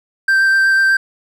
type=tone with vibrato; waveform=triangle; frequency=1568 Hz; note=G6; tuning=in tune; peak=-8 dBFS; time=0.28-0.97 s; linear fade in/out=5 ms; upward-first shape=triangle; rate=8.1 Hz; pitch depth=12 cents each way; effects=none